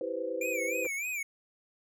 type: chord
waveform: sine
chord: C major seventh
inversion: first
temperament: equal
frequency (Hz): 329.6 / 392 / 493.9 / 523.3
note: E4 / G4 / B4 / C5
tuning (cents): 0 / 0 / 0 / 0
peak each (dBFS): -40 / -40 / -35 / -36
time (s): 0.01-0.87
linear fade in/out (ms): 2
type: tone with vibrato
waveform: square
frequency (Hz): 2349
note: D7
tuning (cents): 0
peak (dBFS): -33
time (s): 0.41-1.23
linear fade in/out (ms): 5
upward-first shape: sine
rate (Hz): 3.3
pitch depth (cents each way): 130
type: clicks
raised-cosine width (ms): 0.5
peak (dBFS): -34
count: 2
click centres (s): 0.848 / 0.856
effects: none